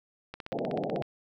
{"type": "click train", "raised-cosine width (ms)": 0.3, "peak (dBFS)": -23, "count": 12, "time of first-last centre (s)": [0.34, 1.023], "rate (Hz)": 16.1}
{"type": "band-pass noise", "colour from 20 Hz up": "white", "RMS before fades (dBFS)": -32, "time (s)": [0.52, 1.02], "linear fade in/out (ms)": 0, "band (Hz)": [120, 780], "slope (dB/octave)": 96}
{"effects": []}